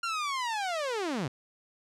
sawtooth linear sweep, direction down, 1400 to 116.54 Hz, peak -26 dBFS, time 0.03-1.28 s, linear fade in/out 5 ms, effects low-pass 7000 Hz 12 dB/octave

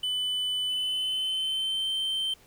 triangle tone with pitch glide, 3000 to 3113 Hz, F#7 to G7, +23 to -13 cents, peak -25 dBFS, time 0.03-2.34 s, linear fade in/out 5 ms, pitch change +64 cents, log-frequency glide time 0.67-1.88 s, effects pink hiss -58 dBFS RMS until 2.46 s

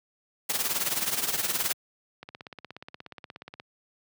white noise with tremolo, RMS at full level -25 dBFS, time 0.49-1.73 s, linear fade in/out 10 ms, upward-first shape triangle, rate 19 Hz, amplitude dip 80%
click train, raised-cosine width 0.3 ms, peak -25 dBFS, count 24, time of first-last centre 2.23-3.599 s, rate 16.8 Hz
effects high-pass 100 Hz 12 dB/octave

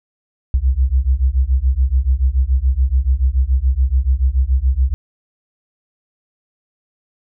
sine beating tone pair, 61.74 / 68.74 Hz, B1 / C#2, 0 / -14 cents, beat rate 7 Hz, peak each -15 dBFS, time 0.54-4.94 s, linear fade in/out 0 ms, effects none

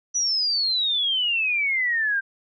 sine exponential sweep, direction down, 5960 to 1568 Hz, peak -20 dBFS, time 0.14-2.21 s, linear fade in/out 20 ms, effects none

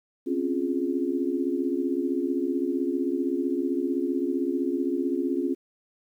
sine chord, Db major seventh, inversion third, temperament equal, 261.6 / 277.2 / 349.2 / 415.3 Hz, C4 / Db4 / F4 / Ab4, 0 / 0 / 0 / 0 cents, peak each -30 / -28 / -28 / -34 dBFS, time 0.26-5.55 s, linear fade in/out 20 ms, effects 10-bit

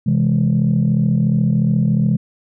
sine chord, C augmented, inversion none, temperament equal, 130.81 / 164.81 / 207.7 Hz, C3 / E3 / G#3, 0 / 0 / 0 cents, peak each -16 dBFS, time 0.06-2.17 s, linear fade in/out 10 ms, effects tanh soft clip ceiling -7 dBFS

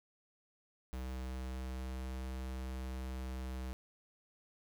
square tone, 64.3 Hz, C2, 30 cents flat, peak -40 dBFS, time 0.93-3.73 s, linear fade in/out 0 ms, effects none

